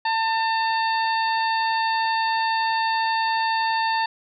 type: harmonic tone with a mistuned harmonic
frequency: 897 Hz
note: A5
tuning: 33 cents sharp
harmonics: 1 / 2 / 3 / 4 / 5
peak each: -21 / -27 / -33 / -36 / -32 dBFS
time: 0.05-4.06 s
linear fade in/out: 5 ms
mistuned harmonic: 4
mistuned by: +20 cents
effects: none